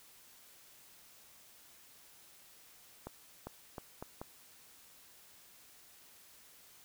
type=accelerating click train; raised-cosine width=1 ms; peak=-28 dBFS; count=5; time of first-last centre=3.07-4.215 s; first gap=400 ms; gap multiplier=0.78; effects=white hiss -60 dBFS RMS until 6.84 s